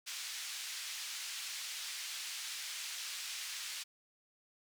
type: band-pass noise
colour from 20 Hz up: white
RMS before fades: -43 dBFS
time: 0.06-3.84 s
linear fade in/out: 20 ms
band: 2000 to 6100 Hz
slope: 12 dB/octave
effects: none